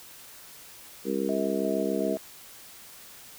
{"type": "harmonic tone", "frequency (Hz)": 67.2, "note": "C2", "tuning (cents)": 47, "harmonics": [3, 4, 5, 6, 7], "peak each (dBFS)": [-32, -32, -32, -32, -32], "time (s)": [1.04, 2.18], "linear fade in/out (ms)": 50}
{"type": "tone with tremolo", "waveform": "sine", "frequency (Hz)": 641, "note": "E5", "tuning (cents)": -49, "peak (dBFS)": -30, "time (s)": [1.29, 2.17], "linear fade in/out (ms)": 0, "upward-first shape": "square", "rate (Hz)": 2.8, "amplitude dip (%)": 35}
{"effects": ["white hiss -48 dBFS RMS until 3.38 s"]}